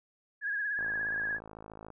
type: tone with vibrato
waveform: sine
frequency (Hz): 1661.2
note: G#6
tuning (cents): 0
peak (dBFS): -30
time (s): 0.41-1.4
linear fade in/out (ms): 50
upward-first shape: triangle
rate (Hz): 17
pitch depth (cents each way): 68
type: click train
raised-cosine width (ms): 1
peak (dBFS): -32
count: 61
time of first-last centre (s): 0.79-1.903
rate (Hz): 53.9
effects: none